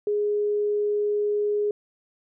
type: tone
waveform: sine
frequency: 415.3 Hz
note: G#4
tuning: in tune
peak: -21 dBFS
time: 0.07-1.71 s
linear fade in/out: 2 ms
effects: none